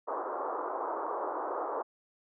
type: band-pass noise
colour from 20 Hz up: white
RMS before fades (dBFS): -35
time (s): 0.07-1.83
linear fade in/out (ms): 20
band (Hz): 330 to 1200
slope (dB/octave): 48
effects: none